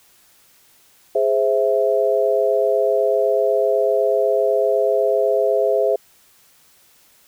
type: chord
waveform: sine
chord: Ab augmented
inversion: none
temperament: equal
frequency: 415.3 / 523.3 / 659.3 Hz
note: Ab4 / C5 / E5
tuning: 0 / 0 / 0 cents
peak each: -19 dBFS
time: 1.15-5.96 s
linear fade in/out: 5 ms
effects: white hiss -54 dBFS RMS until 7.27 s